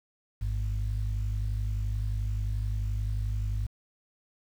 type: tone pair together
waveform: sine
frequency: 52.37 / 103.83 Hz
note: G#1 / G#2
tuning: +15 / 0 cents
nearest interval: octave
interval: 1185 cents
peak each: -28 / -30 dBFS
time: 0.41-3.67 s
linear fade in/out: 10 ms
effects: tanh soft clip ceiling -22 dBFS + 9-bit